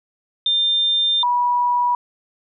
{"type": "tone pair in turn", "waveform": "sine", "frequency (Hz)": [3600, 973], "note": ["A7", "B5"], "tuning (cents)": [39, -26], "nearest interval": "octave + major seventh", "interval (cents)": 2265, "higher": "first", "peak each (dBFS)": -15, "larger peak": "neither", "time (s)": [[0.46, 1.23], [1.23, 1.95]], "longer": "first", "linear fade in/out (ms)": 2, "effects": []}